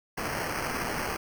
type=noise with sample-and-hold; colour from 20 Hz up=blue; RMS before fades=-32 dBFS; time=0.17-1.17 s; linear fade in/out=10 ms; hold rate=3675 Hz; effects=none